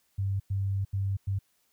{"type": "tone bursts at uneven times", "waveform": "sine", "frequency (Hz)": 98, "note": "G2", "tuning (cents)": 0, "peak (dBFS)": -26, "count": 4, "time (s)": [[0.18, 0.4], [0.5, 0.85], [0.93, 1.17], [1.27, 1.39]], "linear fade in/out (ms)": 10, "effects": ["white hiss -71 dBFS RMS until 1.72 s"]}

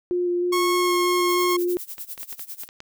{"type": "tone with vibrato", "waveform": "sine", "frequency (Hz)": 353.7, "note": "F4", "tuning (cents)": 22, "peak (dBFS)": -20, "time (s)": [0.11, 1.77], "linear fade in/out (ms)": 0, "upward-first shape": "square", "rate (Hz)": 3.2, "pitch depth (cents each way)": 10}
{"type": "tone with pitch glide", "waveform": "sawtooth", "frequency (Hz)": [1094, 1080.8], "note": ["C#6", "C#6"], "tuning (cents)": [-23, -44], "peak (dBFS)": -18, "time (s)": [0.52, 1.57], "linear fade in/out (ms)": 10, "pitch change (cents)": -21, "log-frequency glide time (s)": [0.68, 0.96]}
{"type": "noise with tremolo", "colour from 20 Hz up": "violet", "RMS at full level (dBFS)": -33, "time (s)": [1.29, 2.68], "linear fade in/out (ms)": 2, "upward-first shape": "sine", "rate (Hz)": 10, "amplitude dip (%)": 90}
{"type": "clicks", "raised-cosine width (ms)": 0.2, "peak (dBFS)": -22, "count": 8, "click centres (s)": [1.982, 2.178, 2.231, 2.328, 2.395, 2.635, 2.689, 2.804]}
{"effects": []}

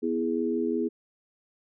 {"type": "chord", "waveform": "sine", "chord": "E major", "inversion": "second", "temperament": "equal", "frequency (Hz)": [246.9, 329.6, 415.3], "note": ["B3", "E4", "G#4"], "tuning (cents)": [0, 0, 0], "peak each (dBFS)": -29, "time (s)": [0.02, 0.89], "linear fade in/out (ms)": 20, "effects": []}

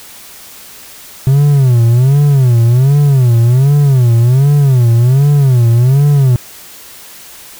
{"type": "tone with vibrato", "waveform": "triangle", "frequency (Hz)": 129.9, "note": "C3", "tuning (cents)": -12, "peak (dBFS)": -3, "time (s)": [1.27, 6.36], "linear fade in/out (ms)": 0, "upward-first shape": "sine", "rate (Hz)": 1.3, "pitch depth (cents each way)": 200, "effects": ["white hiss -34 dBFS RMS until 7.59 s"]}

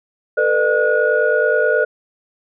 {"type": "tone cluster", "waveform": "sine", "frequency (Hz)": [449.8, 499.2, 602, 1451], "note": ["A4", "B4", "D5", "F#6"], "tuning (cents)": [38, 19, 43, -34], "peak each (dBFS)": -18, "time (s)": [0.37, 1.85], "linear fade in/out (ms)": 10, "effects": ["tanh soft clip ceiling -2 dBFS"]}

